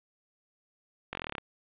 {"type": "slowing click train", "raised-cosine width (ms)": 0.3, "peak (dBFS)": -18, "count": 11, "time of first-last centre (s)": [1.13, 1.382], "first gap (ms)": 21, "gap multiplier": 1.04, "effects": ["resampled to 8000 Hz", "9-bit"]}